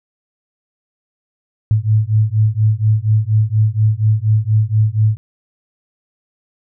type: beating tone pair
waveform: sine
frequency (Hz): 106.2 / 110.4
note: G#2 / A2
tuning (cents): +39 / +6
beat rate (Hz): 4.2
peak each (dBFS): -14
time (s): 1.71-5.17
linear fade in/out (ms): 0
effects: none